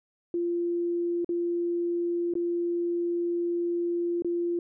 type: tone with dropouts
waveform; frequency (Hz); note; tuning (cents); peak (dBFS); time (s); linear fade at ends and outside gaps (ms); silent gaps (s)
sine; 345.3; F4; -20; -25; 0.34-4.59; 2; 1.246-1.291 / 2.338-2.353 / 4.222-4.246
effects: none